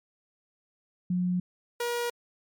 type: tone pair in turn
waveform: sine / sawtooth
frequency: 180 / 477.8 Hz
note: F#3 / A#4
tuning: -47 / +43 cents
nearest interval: octave + perfect fourth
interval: 1690 cents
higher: second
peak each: -24 dBFS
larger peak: neither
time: 1.1-1.4 / 1.8-2.1 s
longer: neither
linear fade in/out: 5 ms
effects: MP3 96 kbps